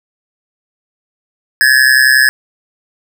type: tone with amplitude modulation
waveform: square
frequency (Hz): 1700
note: G#6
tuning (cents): +40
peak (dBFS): -3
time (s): 1.61-2.29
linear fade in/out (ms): 0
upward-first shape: sine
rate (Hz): 131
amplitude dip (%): 85
effects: 7-bit